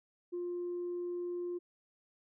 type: tone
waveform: sine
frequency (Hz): 352.1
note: F4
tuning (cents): +14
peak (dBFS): -34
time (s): 0.32-1.59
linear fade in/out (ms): 20
effects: tanh soft clip ceiling -32 dBFS